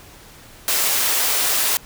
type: high-pass noise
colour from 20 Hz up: white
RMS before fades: -19 dBFS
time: 0.68-1.77 s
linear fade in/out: 0 ms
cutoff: 390 Hz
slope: 12 dB/octave
effects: pink hiss -44 dBFS RMS until 1.85 s